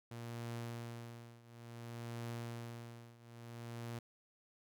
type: tone with tremolo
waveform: sawtooth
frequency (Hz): 117.5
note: A#2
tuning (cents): +14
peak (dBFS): -37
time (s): 0.11-3.99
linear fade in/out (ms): 5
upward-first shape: triangle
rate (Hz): 0.57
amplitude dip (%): 90
effects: none